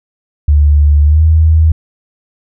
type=tone with pitch glide; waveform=sine; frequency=73.42 to 79.6 Hz; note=D2 to D#2; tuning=0 to +40 cents; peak=-4 dBFS; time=0.48-1.72 s; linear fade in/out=5 ms; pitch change=+140 cents; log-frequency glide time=1.04-1.23 s; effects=none